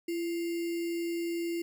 sine tone with sample-and-hold, 338.9 Hz, E4, 48 cents sharp, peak -30 dBFS, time 0.08-1.62 s, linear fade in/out 5 ms, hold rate 2450 Hz, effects none

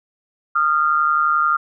sine tone pair together, 1227 / 1378.3 Hz, D#6 / F6, -25 / -23 cents, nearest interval major second, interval 202 cents, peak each -17 dBFS, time 0.55-1.57 s, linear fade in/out 10 ms, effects none

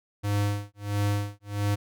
square tone with tremolo, 102.3 Hz, G#2, 26 cents flat, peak -23 dBFS, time 0.23-1.76 s, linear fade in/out 20 ms, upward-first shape sine, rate 1.5 Hz, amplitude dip 100%, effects none

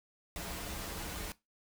pink noise with comb filter, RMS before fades -41 dBFS, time 0.36-1.32 s, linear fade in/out 0 ms, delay 7.9 ms, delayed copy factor -0.65, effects noise-tail reverb RT60 0.2 s tail -18 dB re dry

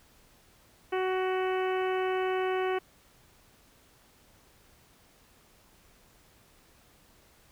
harmonic tone, 373.4 Hz, F#4, 16 cents sharp, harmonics 1 / 2 / 3 / 4 / 5 / 6 / 7 / 8, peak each -28 / -34 / -38 / -40 / -42 / -44 / -45 / -46 dBFS, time 0.92-2.79 s, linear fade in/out 10 ms, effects pink hiss -61 dBFS RMS until 7.51 s

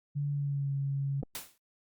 sine tone with pitch glide, 143.8 to 138.66 Hz, D3 to C#3, -36 to +1 cents, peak -29 dBFS, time 0.15-1.22 s, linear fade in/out 20 ms, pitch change -63 cents, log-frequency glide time 0.3-0.73 s
clicks, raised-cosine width 2 ms, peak -26 dBFS, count 2, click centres 1.229 / 1.233 s
white noise with exponential decay, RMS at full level -35 dBFS, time 1.35-1.58 s, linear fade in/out 2 ms, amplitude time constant 50 ms
effects Opus 48 kbps

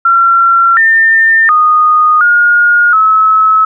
sine tone with pitch steps, 1364 / 1803 / 1235 / 1429 / 1293 Hz, F6 / A6 / D#6 / F6 / E6, -41 / +42 / -13 / +39 / -34 cents, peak -4 dBFS, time 0.05-3.65 s, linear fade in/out 5 ms, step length 720 ms, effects none

